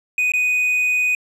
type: tone with dropouts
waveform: triangle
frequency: 2489 Hz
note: D#7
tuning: in tune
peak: -14 dBFS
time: 0.18-1.15 s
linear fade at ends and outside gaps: 2 ms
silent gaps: 0.32-0.336 s
effects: resampled to 32000 Hz